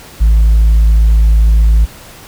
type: tone with tanh clipping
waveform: sine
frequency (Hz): 54.4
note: A1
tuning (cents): -19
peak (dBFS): -5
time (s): 0.2-1.86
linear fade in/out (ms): 20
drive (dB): 1
effects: pink hiss -35 dBFS RMS until 2.27 s